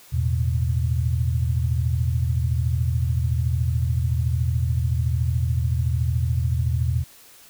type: chord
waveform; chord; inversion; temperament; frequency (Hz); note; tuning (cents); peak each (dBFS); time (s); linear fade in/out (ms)
sine; E suspended fourth; none; just; 82.41 / 109.88 / 123.61; E2 / A2 / B2; 0 / -2 / +2; -22 / -27 / -23; 0.12-7.04; 20
effects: white hiss -49 dBFS RMS until 7.49 s